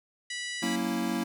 harmonic tone, 980 Hz, B5, 14 cents flat, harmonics 2 / 3 / 4 / 5 / 6 / 7 / 8 / 9 / 10, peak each -36 / -40 / -42 / -44 / -46 / -47 / -48 / -49 / -50 dBFS, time 0.3-0.76 s, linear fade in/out 5 ms
square chord, F# dominant seventh, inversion none, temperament equal, 185 / 233.1 / 277.2 / 329.6 Hz, F#3 / A#3 / C#4 / E4, 0 / 0 / 0 / 0 cents, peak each -36 / -32 / -36 / -34 dBFS, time 0.62-1.24 s, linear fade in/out 10 ms
effects none

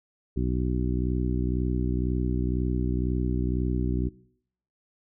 harmonic tone, 62 Hz, B1, 7 cents sharp, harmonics 1 / 2 / 3 / 4 / 5 / 6, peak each -27 / -30 / -32 / -33 / -34 / -35 dBFS, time 0.36-4.09 s, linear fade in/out 10 ms, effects noise-tail reverb RT60 0.7 s tail -22 dB re dry

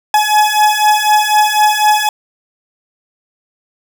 40% pulse beating tone pair, 845 / 849 Hz, G#5 / G#5, +30 / +38 cents, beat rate 4 Hz, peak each -11 dBFS, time 0.14-2.09 s, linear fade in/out 2 ms, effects none

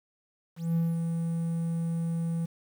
triangle tone with ADSR envelope, 166.5 Hz, E3, 18 cents sharp, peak -20 dBFS, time 0.56-2.46 s, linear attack 200 ms, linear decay 200 ms, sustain -5 dB, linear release 10 ms, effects tanh soft clip ceiling -16 dBFS + 9-bit

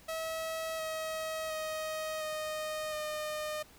sawtooth tone with pitch steps, 645 / 636.1 / 627.4 / 618.7 / 610.2 Hz, E5 / D#5 / D#5 / D#5 / D#5, -38 / +38 / +14 / -10 / -34 cents, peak -31 dBFS, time 0.08-3.63 s, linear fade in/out 10 ms, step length 710 ms, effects pink hiss -58 dBFS RMS until 3.78 s

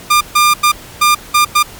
sawtooth tone bursts at uneven times, 1200 Hz, D6, 37 cents sharp, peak -3 dBFS, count 6, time 0.1-0.21 / 0.35-0.54 / 0.63-0.72 / 1.01-1.15 / 1.34-1.45 / 1.55-1.63 s, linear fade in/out 10 ms, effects pink hiss -34 dBFS RMS until 1.79 s + MP3 96 kbps

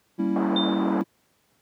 triangle chord, G diminished seventh, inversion none, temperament equal, 196 / 233.1 / 277.2 / 329.6 Hz, G3 / Bb3 / Db4 / Fb4, 0 / 0 / 0 / 0 cents, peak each -24 / -28 / -27 / -24 dBFS, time 0.18-1.04 s, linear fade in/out 20 ms
white band-pass noise, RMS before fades -31 dBFS, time 0.36-1.01 s, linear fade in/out 0 ms, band 330 to 1100 Hz, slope 24 dB/octave
sine tone with exponential decay, 3600 Hz, A7, 39 cents sharp, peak -21 dBFS, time 0.56-0.98 s, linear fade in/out 5 ms, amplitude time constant 91 ms
effects pink hiss -66 dBFS RMS until 1.61 s + high-pass 100 Hz 12 dB/octave

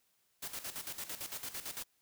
white noise with tremolo, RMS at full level -41 dBFS, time 0.42-1.84 s, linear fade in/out 10 ms, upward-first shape square, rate 8.9 Hz, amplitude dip 70%, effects white hiss -75 dBFS RMS until 2.01 s

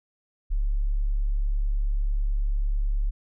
sine tone, 35.43 Hz, C#1, 39 cents sharp, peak -21 dBFS, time 0.5-3.11 s, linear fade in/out 20 ms, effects none

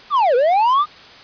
triangle linear two-way sweep, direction down then up, 1244.5 to 466.2 to 1244.5 Hz, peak -10 dBFS, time 0.1-0.86 s, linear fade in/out 50 ms, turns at 0.35 s, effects white hiss -41 dBFS RMS until 1.23 s + resampled to 11025 Hz

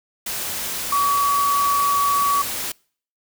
sine tone in noise, 1135 Hz, C#6, 41 cents sharp, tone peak -16 dBFS, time 0.92-2.42 s, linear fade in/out 5 ms, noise white, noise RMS -27 dBFS, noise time 0.26-2.72 s, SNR +8 dB, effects noise-tail reverb RT60 0.5 s tail -26 dB re dry

